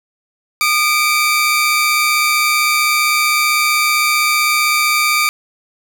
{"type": "tone pair together", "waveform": "sawtooth", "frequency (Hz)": [1220.8, 2306], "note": ["D#6", "D7"], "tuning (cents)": [-33, -32], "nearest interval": "major seventh", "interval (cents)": 1101, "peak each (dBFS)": [-12, -11], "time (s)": [0.61, 5.29], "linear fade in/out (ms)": 0, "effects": []}